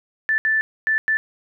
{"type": "tone bursts at uneven times", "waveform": "sine", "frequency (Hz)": 1760, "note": "A6", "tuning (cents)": 0, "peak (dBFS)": -16, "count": 4, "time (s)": [[0.29, 0.38], [0.45, 0.61], [0.87, 0.98], [1.08, 1.17]], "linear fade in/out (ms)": 0, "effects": []}